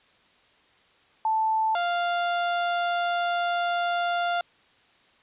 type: tone pair in turn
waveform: sine / 30% pulse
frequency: 880 / 697.7 Hz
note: A5 / F5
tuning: 0 / -2 cents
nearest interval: major third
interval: 402 cents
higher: first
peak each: -21 dBFS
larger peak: neither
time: 1.25-1.75 / 1.75-4.41 s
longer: second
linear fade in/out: 2 ms
effects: white hiss -60 dBFS RMS until 5.22 s + resampled to 8000 Hz